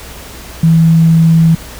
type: tone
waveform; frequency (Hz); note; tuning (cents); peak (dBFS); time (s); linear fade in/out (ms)
sine; 163.4; E3; -15; -4; 0.63-1.55; 5
effects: added 60 Hz sine -34 dBFS peak until 1.79 s + pink hiss -31 dBFS RMS until 1.79 s